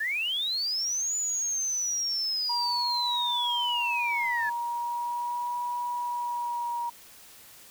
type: linear two-way sweep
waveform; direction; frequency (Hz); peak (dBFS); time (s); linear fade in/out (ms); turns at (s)
sine; up then down; 1682 to 6990 to 1682; -26; 0-4.5; 10; 1.16
type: tone with vibrato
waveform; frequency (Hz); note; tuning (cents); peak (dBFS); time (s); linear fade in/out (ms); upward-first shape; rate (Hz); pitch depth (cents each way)
sine; 958; A#5; +47; -28; 2.49-6.9; 10; sine; 0.38; 19
effects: tanh soft clip ceiling -18 dBFS + white hiss -51 dBFS RMS until 7.7 s